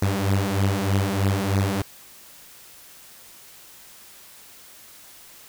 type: beating tone pair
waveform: sawtooth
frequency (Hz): 96.6 / 99.8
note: G2 / G2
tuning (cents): -25 / +32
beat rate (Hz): 3.2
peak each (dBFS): -19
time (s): 0.02-1.82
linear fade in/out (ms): 5
effects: white hiss -47 dBFS RMS until 5.48 s